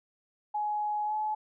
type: tone with pitch glide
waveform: sine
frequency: 840 to 855.2 Hz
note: G#5 to A5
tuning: +19 to -49 cents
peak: -28 dBFS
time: 0.54-1.35 s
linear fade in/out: 10 ms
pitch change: +32 cents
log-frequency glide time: 1.05-1.14 s
effects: none